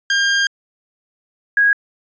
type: tone pair in turn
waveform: sawtooth / sine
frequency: 1606 / 1648.3 Hz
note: G6 / G#6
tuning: +41 / -14 cents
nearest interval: unison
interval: 45 cents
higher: second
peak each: -10 dBFS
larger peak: neither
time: 0.1-0.47 / 1.57-1.73 s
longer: first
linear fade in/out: 2 ms
effects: resampled to 16000 Hz